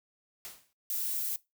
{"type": "noise with exponential decay", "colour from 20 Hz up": "white", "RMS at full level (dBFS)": -40, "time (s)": [0.45, 0.73], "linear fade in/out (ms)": 0, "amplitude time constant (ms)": 60}
{"type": "noise", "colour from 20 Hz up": "violet", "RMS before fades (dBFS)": -33, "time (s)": [0.9, 1.36], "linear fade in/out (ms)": 2}
{"effects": ["noise-tail reverb RT60 0.2 s tail -20 dB re dry"]}